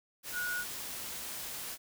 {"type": "tone in noise", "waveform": "sine", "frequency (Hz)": 1456, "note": "F#6", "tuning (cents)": -28, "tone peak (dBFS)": -33, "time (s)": [0.32, 0.65], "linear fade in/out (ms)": 50, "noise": "white", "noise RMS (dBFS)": -41, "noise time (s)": [0.23, 1.78], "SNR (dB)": 5, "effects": []}